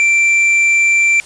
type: tone with tanh clipping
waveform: triangle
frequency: 2349 Hz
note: D7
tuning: in tune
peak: -10 dBFS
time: 0-1.2 s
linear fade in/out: 0 ms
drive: 10 dB
effects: white hiss -37 dBFS RMS until 1.25 s + resampled to 22050 Hz